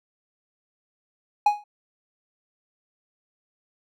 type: tone with exponential decay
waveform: triangle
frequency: 830.6 Hz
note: G#5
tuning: in tune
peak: -10 dBFS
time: 1.46-1.64 s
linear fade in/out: 5 ms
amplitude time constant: 39 ms
effects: none